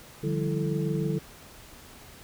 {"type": "tone cluster", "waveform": "sine", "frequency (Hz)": [150.6, 177, 197.5, 332.9, 438.3], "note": ["D3", "F3", "G3", "E4", "A4"], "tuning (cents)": [44, 23, 13, 17, -7], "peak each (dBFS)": [-28, -33, -34, -34, -33], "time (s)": [0.23, 1.19], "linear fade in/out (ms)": 10, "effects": ["pink hiss -49 dBFS RMS until 2.23 s"]}